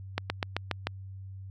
slowing click train, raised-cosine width 0.3 ms, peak -12 dBFS, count 6, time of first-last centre 0.18-0.87 s, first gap 120 ms, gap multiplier 1.07, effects added 96 Hz sine -40 dBFS peak until 1.5 s

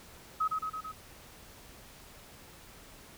sine tone with echo, 1273 Hz, D#6, 39 cents sharp, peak -26 dBFS, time 0.4-0.48 s, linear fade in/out 10 ms, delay 110 ms, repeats 4, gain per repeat -3 dB, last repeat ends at 0.92 s, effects pink hiss -53 dBFS RMS until 3.17 s

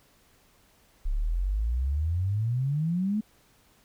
sine exponential sweep, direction up, 32.92 to 220 Hz, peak -24 dBFS, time 1.05-3.21 s, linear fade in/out 10 ms, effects pink hiss -62 dBFS RMS until 3.84 s

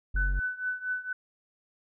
triangle tone, 47 Hz, F#1, 28 cents sharp, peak -23 dBFS, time 0.14-0.4 s, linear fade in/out 10 ms
sine tone with tremolo, 1500 Hz, F#6, 23 cents sharp, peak -26 dBFS, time 0.16-1.13 s, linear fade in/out 5 ms, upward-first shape triangle, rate 4.3 Hz, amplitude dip 90%
effects none

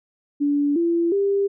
sine tone with pitch steps, 288.1 / 338.7 / 398.1 Hz, D4 / E4 / G4, -33 / +47 / +27 cents, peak -17 dBFS, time 0.4-1.48 s, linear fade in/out 20 ms, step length 360 ms, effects none

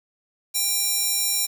square tone with high-pass filter, 793 Hz, G5, 20 cents sharp, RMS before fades -23 dBFS, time 0.54-1.47 s, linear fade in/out 20 ms, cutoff 6500 Hz, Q 0.97, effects 7-bit

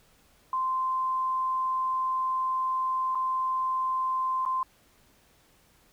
sine tone with dropouts, 1040 Hz, C6, 11 cents flat, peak -25 dBFS, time 0.53-4.63 s, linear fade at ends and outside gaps 2 ms, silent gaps 3.149-3.154 / 4.452-4.461 s, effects pink hiss -62 dBFS RMS until 5.92 s

